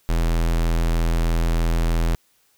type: tone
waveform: square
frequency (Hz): 41.58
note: E1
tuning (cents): +16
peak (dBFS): -18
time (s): 0.09-2.15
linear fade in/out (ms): 0
effects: white hiss -62 dBFS RMS until 2.57 s